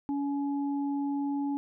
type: tone pair together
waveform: sine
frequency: 282.3 / 846 Hz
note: C#4 / G#5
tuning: +32 / +32 cents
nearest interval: octave + perfect fifth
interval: 1900 cents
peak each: -28 / -39 dBFS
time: 0.09-1.57 s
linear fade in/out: 0 ms
effects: none